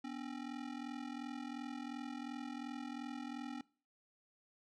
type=ring-modulated tone; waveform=square; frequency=267.8 Hz; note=C4; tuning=40 cents sharp; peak=-40 dBFS; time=0.04-3.61 s; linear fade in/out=2 ms; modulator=21.4 Hz; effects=noise-tail reverb RT60 0.4 s tail -22 dB re dry + low-pass 5000 Hz 12 dB/octave